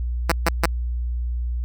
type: tone bursts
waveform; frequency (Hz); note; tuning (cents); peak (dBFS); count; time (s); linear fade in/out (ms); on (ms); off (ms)
5% pulse; 167.5; E3; +28; -5; 3; 0.29-0.66; 5; 30; 140
effects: added 60 Hz sine -22 dBFS peak until 1.64 s